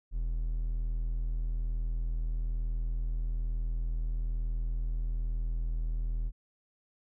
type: tone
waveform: triangle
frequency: 40.56 Hz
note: E1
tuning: 27 cents flat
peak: -27 dBFS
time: 0.11-6.32 s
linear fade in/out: 50 ms
effects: none